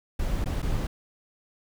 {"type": "noise with dropouts", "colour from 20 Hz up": "brown", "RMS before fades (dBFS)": -27, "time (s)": [0.19, 0.87], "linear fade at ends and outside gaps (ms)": 5, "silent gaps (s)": [[0.444, 0.458], [0.62, 0.626]], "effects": []}